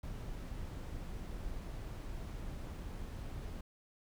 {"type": "noise", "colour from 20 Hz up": "brown", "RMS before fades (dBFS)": -43, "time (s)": [0.03, 3.61], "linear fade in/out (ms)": 5, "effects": []}